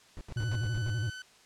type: noise bursts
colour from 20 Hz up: brown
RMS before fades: -40 dBFS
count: 7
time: 0.17-0.899 s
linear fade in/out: 0 ms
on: 39 ms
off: 76 ms
type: tone with vibrato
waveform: triangle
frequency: 110.9 Hz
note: A2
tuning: 14 cents sharp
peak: -27 dBFS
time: 0.36-1.1 s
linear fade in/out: 5 ms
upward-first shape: square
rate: 12 Hz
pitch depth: 140 cents each way
type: tone with pitch glide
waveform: sawtooth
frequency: 1496 to 1511.6 Hz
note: F#6 to F#6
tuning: +19 to +37 cents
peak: -37 dBFS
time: 0.37-1.22 s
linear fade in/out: 2 ms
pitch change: +18 cents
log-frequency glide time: 0.64-1.11 s
effects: white hiss -59 dBFS RMS until 1.45 s + low-pass 7000 Hz 12 dB/octave